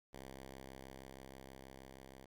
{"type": "tone with level ramp", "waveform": "5% pulse", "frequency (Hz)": 66.3, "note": "C2", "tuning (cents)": 23, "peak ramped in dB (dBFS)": [-38, -43], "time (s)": [0.13, 2.25], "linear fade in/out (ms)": 5, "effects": ["Opus 48 kbps"]}